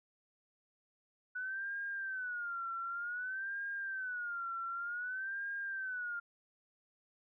sine tone with vibrato, 1480 Hz, F#6, in tune, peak -37 dBFS, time 1.35-6.2 s, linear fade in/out 10 ms, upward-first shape sine, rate 0.54 Hz, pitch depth 150 cents each way, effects none

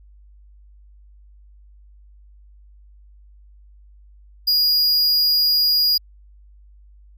square tone, 4873 Hz, D#8, 37 cents flat, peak -15 dBFS, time 4.47-5.98 s, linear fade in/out 10 ms, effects added 50 Hz sine -45 dBFS peak until 7.17 s

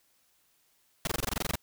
pink noise bursts, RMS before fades -30 dBFS, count 12, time 1.05-1.556 s, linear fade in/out 2 ms, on 22 ms, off 22 ms, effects white hiss -69 dBFS RMS until 1.62 s

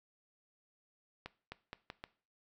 accelerating click train, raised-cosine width 0.3 ms, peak -27 dBFS, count 5, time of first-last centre 1.26-2.039 s, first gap 260 ms, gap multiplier 0.81, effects noise-tail reverb RT60 0.4 s tail -18 dB re dry

